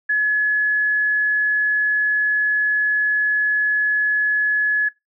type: tone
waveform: sine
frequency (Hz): 1700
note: G#6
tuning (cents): +40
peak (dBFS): -15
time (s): 0.09-4.89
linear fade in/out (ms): 10
effects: noise-tail reverb RT60 0.2 s tail -23 dB re dry